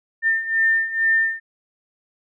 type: beating tone pair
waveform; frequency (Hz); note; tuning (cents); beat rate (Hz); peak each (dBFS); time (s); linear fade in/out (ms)
sine; 1801 / 1803.2; A6 / A6; +40 / +42; 2.2; -22 / -18; 0.22-1.4; 50
effects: none